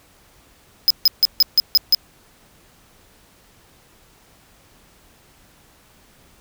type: tone bursts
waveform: square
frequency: 5060 Hz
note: D#8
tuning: 28 cents sharp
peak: -10 dBFS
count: 7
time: 0.88-1.948 s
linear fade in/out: 0 ms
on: 24 ms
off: 150 ms
effects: pink hiss -53 dBFS RMS until 6.4 s